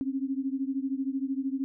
sine beating tone pair, 264.6 / 277.6 Hz, C4 / C#4, +20 / +3 cents, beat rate 13 Hz, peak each -30 / -32 dBFS, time 0.01-1.64 s, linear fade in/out 0 ms, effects none

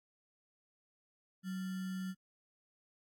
sine tone with sample-and-hold, 187.1 Hz, F#3, 20 cents sharp, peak -37 dBFS, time 1.43-2.15 s, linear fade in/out 50 ms, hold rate 1575 Hz, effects AAC 64 kbps

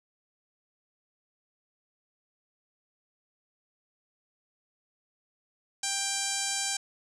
5% pulse tone with low-pass filter, 789 Hz, G5, 11 cents sharp, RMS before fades -31 dBFS, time 5.83-6.77 s, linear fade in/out 5 ms, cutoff 7900 Hz, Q 2.3, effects none

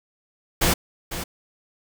pink noise with echo, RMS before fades -19 dBFS, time 0.61-0.74 s, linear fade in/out 10 ms, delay 500 ms, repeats 1, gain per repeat -11 dB, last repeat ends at 1.24 s, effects none

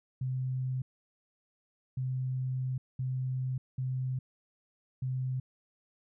sine tone bursts at uneven times, 129.2 Hz, C3, 21 cents flat, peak -30 dBFS, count 5, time 0.21-0.82 / 1.97-2.78 / 2.99-3.58 / 3.78-4.19 / 5.02-5.4 s, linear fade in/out 5 ms, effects none

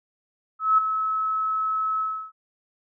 sine tone with ADSR envelope, 1294 Hz, E6, 32 cents flat, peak -13 dBFS, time 0.59-2.32 s, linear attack 190 ms, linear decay 9 ms, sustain -9 dB, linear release 320 ms, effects none

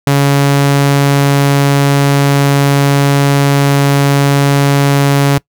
sawtooth tone, 140.6 Hz, C#3, 25 cents sharp, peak -3 dBFS, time 0.07-5.38 s, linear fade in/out 2 ms, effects noise-tail reverb RT60 0.1 s tail -23 dB re dry

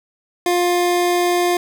25% pulse tone, 352.6 Hz, F4, 17 cents sharp, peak -11 dBFS, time 0.46-1.57 s, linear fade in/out 2 ms, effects none

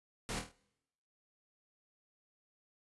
pink noise with echo, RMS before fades -40 dBFS, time 0.29-0.39 s, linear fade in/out 0 ms, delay 25 ms, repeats 5, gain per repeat -5 dB, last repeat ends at 0.515 s, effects noise-tail reverb RT60 0.9 s tail -24 dB re dry + resampled to 24000 Hz

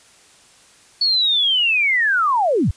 sine linear sweep, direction down, 4450 to 54.1 Hz, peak -14 dBFS, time 1.01-2.71 s, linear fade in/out 5 ms, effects white hiss -50 dBFS RMS until 2.76 s + resampled to 22050 Hz

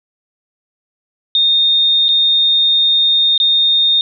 sine tone with dropouts, 3670 Hz, A#7, 28 cents flat, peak -9 dBFS, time 1.35-4.01 s, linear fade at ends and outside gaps 1 ms, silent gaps 2.084-2.089 / 3.378-3.4 s, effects none

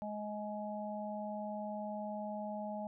harmonic tone, 210 Hz, G#3, 19 cents sharp, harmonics 1 / 3 / 4, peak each -42 / -42 / -44 dBFS, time 0.02-2.87 s, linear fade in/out 0 ms, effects none

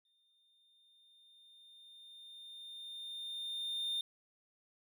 triangle tone with exponential growth, 3626 Hz, A#7, 49 cents flat, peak -32 dBFS, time 0.05-4.01 s, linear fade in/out 2 ms, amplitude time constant 860 ms, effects none

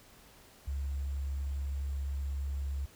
sine tone with sample-and-hold, 69.3 Hz, C#2, in tune, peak -32 dBFS, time 0.67-2.86 s, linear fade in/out 10 ms, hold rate 7350 Hz, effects pink hiss -58 dBFS RMS until 2.95 s

